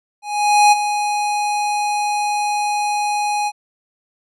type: tone with ADSR envelope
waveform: square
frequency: 830.6 Hz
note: G#5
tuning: in tune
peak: -8 dBFS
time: 0.22-3.52 s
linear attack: 500 ms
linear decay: 22 ms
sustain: -10 dB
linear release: 48 ms
effects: resampled to 24000 Hz